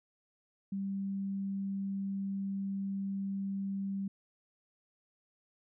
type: tone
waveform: sine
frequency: 196 Hz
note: G3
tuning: in tune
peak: -33 dBFS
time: 0.72-4.08 s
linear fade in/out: 5 ms
effects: none